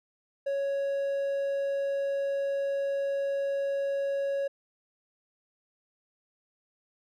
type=tone; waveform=triangle; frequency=555 Hz; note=C#5; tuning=2 cents sharp; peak=-25 dBFS; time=0.46-4.48 s; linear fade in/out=10 ms; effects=none